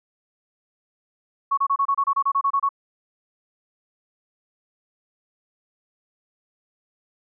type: tone bursts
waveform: sine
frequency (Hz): 1108.7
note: C#6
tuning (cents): 0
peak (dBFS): -17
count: 13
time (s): 1.51-2.691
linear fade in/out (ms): 10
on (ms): 65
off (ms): 28
effects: none